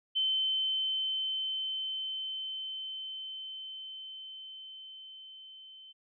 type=tone with level ramp; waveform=sine; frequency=3075 Hz; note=G7; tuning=34 cents flat; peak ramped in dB=-26 to -49 dBFS; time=0.15-5.93 s; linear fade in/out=20 ms; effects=none